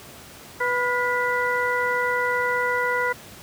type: harmonic tone with a mistuned harmonic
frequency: 493.9 Hz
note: B4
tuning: in tune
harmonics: 1 / 2 / 3 / 4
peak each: -26 / -26 / -26 / -26 dBFS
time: 0.6-3.13 s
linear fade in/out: 10 ms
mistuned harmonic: 3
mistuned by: -53 cents
effects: pink hiss -43 dBFS RMS until 3.42 s + high-pass 80 Hz 12 dB/octave